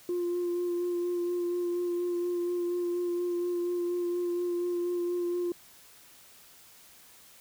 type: tone with vibrato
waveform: sine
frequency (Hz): 351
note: F4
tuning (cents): +9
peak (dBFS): -26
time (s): 0.09-5.52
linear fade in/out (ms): 2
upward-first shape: sine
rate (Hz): 4.2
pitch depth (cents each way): 16
effects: tanh soft clip ceiling -25 dBFS + white hiss -55 dBFS RMS until 7.4 s